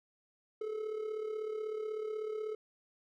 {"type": "tone with amplitude modulation", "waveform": "triangle", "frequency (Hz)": 431.8, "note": "A4", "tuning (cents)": -33, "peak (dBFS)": -31, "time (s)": [0.61, 2.55], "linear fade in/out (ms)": 5, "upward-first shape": "sine", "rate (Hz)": 36.2, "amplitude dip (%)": 60, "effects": []}